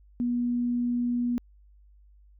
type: tone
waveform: sine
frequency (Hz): 242.1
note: B3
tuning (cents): -34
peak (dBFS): -24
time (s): 0.2-1.38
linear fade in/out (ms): 0
effects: added 50 Hz sine -53 dBFS peak until 2.39 s